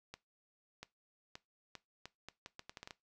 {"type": "accelerating click train", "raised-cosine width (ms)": 0.2, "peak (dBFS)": -29, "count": 13, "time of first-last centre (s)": [0.14, 2.908], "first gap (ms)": 690, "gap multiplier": 0.76, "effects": ["noise-tail reverb RT60 0.2 s tail -19 dB re dry"]}